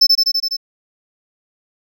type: tone with echo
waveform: triangle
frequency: 5274 Hz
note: E8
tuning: in tune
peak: -5 dBFS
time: 0.01-0.07 s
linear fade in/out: 10 ms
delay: 83 ms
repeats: 6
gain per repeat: -2 dB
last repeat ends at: 0.568 s
effects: none